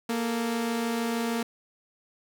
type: tone pair together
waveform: sawtooth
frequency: 233.1 / 439.8 Hz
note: A#3 / A4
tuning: 0 / -1 cents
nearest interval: major seventh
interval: 1099 cents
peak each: -23 / -32 dBFS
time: 0.09-1.43 s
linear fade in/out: 5 ms
effects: none